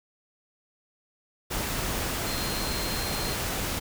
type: tone in noise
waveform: sine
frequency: 4186 Hz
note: C8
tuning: in tune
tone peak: -36 dBFS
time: 2.26-3.35 s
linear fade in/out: 20 ms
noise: pink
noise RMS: -30 dBFS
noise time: 1.5-3.8 s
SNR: -9 dB
effects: none